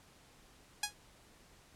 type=tone with exponential decay; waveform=5% pulse; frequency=830 Hz; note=G#5; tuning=1 cent flat; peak=-17 dBFS; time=0.83-0.94 s; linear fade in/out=5 ms; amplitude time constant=23 ms; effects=pink hiss -62 dBFS RMS until 1.75 s + low-pass 11000 Hz 12 dB/octave